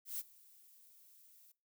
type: noise with ADSR envelope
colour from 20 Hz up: violet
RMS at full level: -39 dBFS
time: 0.05-1.52 s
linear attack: 140 ms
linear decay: 32 ms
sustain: -24 dB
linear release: 6 ms
effects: noise-tail reverb RT60 0.3 s tail -20 dB re dry